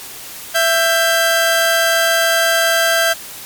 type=tone pair together; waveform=sawtooth; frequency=665.6 / 1583 Hz; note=E5 / G6; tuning=+17 / +17 cents; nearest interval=octave + minor third; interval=1500 cents; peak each=-11 dBFS; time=0.54-3.14 s; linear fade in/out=20 ms; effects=white hiss -32 dBFS RMS until 3.45 s + MP3 96 kbps